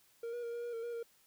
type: tone with pitch steps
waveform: triangle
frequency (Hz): 465 / 480.4 / 468.2 / 473.8 / 477 / 457.3 / 474.3 / 465.1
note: A#4 / B4 / A#4 / A#4 / A#4 / A#4 / A#4 / A#4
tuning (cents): -4 / -48 / +8 / +28 / +40 / -33 / +30 / -4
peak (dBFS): -36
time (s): 0.23-1.03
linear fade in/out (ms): 5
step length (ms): 100
effects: white hiss -68 dBFS RMS until 1.26 s